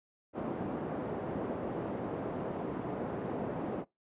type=band-pass noise; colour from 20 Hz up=pink; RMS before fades=-37 dBFS; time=0.33-3.85 s; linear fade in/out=50 ms; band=200 to 650 Hz; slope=12 dB/octave; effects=noise-tail reverb RT60 0.2 s tail -23 dB re dry + resampled to 8000 Hz